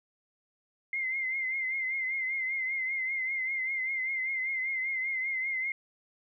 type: tone with vibrato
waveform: sine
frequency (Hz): 2093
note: C7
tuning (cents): 0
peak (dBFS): -29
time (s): 0.93-5.72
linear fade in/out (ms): 2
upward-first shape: triangle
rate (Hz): 5.1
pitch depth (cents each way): 62
effects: none